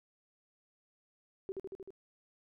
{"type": "tone with echo", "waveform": "sine", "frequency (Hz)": 385.1, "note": "G4", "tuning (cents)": -31, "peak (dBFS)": -35, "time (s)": [1.49, 1.52], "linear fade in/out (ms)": 0, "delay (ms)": 77, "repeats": 5, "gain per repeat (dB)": -2, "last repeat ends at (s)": 1.905, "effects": []}